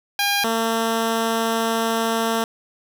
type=tone pair in turn; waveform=10% pulse; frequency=808 / 226.7 Hz; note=G#5 / A#3; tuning=-48 / -48 cents; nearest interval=octave + minor seventh; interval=2200 cents; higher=first; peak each=-10 / -11 dBFS; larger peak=first; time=0.19-0.44 / 0.44-2.44 s; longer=second; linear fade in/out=2 ms; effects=none